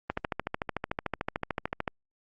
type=click train; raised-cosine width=0.5 ms; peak=-14 dBFS; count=25; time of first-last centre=0.1-1.878 s; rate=13.5 Hz; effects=Opus 32 kbps